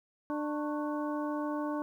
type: harmonic tone with a mistuned harmonic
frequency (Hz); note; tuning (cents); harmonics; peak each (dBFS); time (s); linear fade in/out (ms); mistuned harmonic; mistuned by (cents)
297.7; D4; +24; 1 / 2 / 3 / 4 / 5; -33 / -38 / -41 / -41 / -48; 0.3-1.82; 0; 4; -130
effects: 11-bit